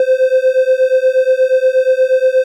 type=beating tone pair; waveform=triangle; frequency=514 / 522.4 Hz; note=C5 / C5; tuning=-31 / -3 cents; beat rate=8.4 Hz; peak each=-10 dBFS; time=0-2.44 s; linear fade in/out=2 ms; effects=none